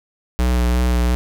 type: tone with vibrato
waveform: square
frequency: 61 Hz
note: B1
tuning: 21 cents flat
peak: -15 dBFS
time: 0.39-1.15 s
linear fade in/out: 0 ms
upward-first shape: sine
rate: 2.8 Hz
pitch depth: 26 cents each way
effects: none